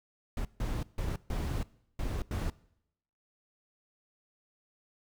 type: noise bursts at uneven times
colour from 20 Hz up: brown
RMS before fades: -33 dBFS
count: 6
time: 0.37-0.45 / 0.6-0.83 / 0.98-1.16 / 1.3-1.63 / 1.99-2.22 / 2.31-2.5 s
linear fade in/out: 2 ms
effects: noise-tail reverb RT60 0.8 s tail -22 dB re dry